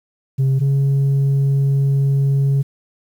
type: tone pair in turn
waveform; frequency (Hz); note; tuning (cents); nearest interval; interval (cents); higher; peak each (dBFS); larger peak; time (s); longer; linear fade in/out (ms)
sine; 134 / 138.09; C3 / C#3; +42 / -6; minor second; 52; second; -10; neither; 0.38-0.6 / 0.6-2.63; second; 20
effects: tanh soft clip ceiling -12 dBFS + 8-bit